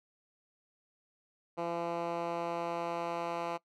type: tone with band-pass filter sweep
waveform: 10% pulse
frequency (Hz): 170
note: F3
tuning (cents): -46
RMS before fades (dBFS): -36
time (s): 1.57-3.58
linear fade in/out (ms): 20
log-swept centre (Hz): 600 to 1000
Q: 0.71
effects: noise-tail reverb RT60 0.1 s tail -21 dB re dry